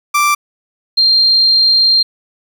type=tone pair in turn; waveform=30% pulse / sine; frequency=1174.7 / 4186 Hz; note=D6 / C8; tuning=0 / 0 cents; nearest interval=octave + minor seventh; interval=2200 cents; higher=second; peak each=-7 dBFS; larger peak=neither; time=0.14-0.35 / 0.97-2.03 s; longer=second; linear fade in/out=10 ms; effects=7-bit